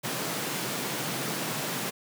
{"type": "high-pass noise", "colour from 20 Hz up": "pink", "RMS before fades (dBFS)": -32, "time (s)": [0.03, 1.91], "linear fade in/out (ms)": 20, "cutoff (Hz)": 120, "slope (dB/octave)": 96, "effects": []}